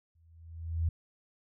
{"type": "tone with exponential growth", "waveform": "sine", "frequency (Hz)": 82.41, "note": "E2", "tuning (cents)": 0, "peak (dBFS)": -24, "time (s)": [0.15, 0.89], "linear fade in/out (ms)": 5, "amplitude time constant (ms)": 160, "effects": []}